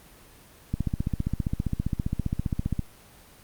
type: click train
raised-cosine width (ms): 5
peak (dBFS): -13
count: 32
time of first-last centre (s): 0.74-2.793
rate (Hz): 15.1
effects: pink hiss -52 dBFS RMS until 3.43 s + Opus 24 kbps